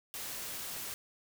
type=noise; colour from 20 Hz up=white; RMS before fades=-41 dBFS; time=0.14-0.94 s; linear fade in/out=0 ms; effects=none